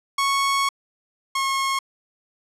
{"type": "tone pair in turn", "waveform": "sawtooth", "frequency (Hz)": [1105, 1084.8], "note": ["C#6", "C#6"], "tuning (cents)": [-6, -38], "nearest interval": "unison", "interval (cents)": 32, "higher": "first", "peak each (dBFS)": [-15, -17], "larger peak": "first", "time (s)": [[0.18, 0.69], [1.35, 1.79]], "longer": "first", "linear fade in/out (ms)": 5, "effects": ["low-pass 10000 Hz 12 dB/octave"]}